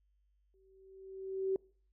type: tone with exponential growth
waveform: sine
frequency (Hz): 383.2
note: G4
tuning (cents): -39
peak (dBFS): -28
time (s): 0.54-1.56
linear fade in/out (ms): 1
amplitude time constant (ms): 220
effects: noise-tail reverb RT60 0.5 s tail -26 dB re dry + added 50 Hz sine -70 dBFS peak until 1.92 s